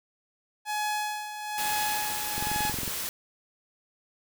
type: tone with tremolo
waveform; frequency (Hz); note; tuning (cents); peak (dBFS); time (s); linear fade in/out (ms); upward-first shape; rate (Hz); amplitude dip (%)
sawtooth; 844; G#5; +28; -23; 0.65-2.73; 50; sine; 1.1; 65
type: noise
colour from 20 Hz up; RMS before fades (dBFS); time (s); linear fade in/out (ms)
white; -33; 1.58-3.09; 0
type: click train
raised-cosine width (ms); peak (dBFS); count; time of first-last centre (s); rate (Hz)
3; -23; 12; 2.38-2.878; 22.1
effects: none